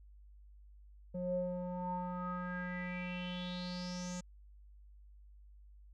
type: tone with low-pass filter sweep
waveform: square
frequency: 179.5 Hz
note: F3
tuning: 48 cents sharp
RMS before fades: -40 dBFS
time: 1.14-4.21 s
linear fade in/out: 10 ms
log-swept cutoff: 450 to 7000 Hz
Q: 7.3
effects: added 50 Hz sine -55 dBFS peak until 5.93 s